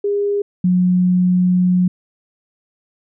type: tone pair in turn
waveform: sine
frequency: 406.4 / 181.03 Hz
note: G#4 / F#3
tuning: -38 / -38 cents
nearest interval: octave + major second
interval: 1400 cents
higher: first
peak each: -15 / -11 dBFS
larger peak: second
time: 0.04-0.42 / 0.64-1.88 s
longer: second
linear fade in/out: 5 ms
effects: none